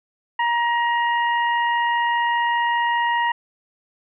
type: harmonic tone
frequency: 945 Hz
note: A#5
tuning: 23 cents sharp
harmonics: 1 / 2 / 3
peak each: -19 / -23 / -32 dBFS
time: 0.39-3.32 s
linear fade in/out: 5 ms
effects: none